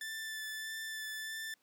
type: tone with vibrato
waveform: sawtooth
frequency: 1760 Hz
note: A6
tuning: in tune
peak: -36 dBFS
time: 0.01-1.54 s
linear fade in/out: 2 ms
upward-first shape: sine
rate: 1.6 Hz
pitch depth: 13 cents each way
effects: pink hiss -73 dBFS RMS until 1.62 s + high-pass 300 Hz 12 dB/octave